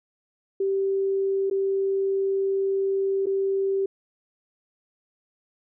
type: tone with dropouts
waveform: sine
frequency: 389.5 Hz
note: G4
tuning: 11 cents flat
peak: -21 dBFS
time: 0.6-3.86 s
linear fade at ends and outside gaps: 5 ms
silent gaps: 1.5-1.51 / 3.259-3.267 s
effects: none